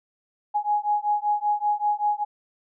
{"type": "beating tone pair", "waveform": "sine", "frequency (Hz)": [830.6, 835.8], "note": ["G#5", "G#5"], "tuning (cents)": [0, 11], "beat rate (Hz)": 5.2, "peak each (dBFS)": -24, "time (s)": [0.54, 2.25], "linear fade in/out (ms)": 20, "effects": []}